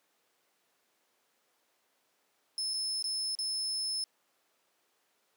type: tone with dropouts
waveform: 35% pulse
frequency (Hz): 5230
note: E8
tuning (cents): -15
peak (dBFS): -29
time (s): 2.58-4.04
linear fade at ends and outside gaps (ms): 1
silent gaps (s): 2.737-2.74 / 3.025-3.041 / 3.351-3.388
effects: pink hiss -73 dBFS RMS until 5.36 s + high-pass 400 Hz 12 dB/octave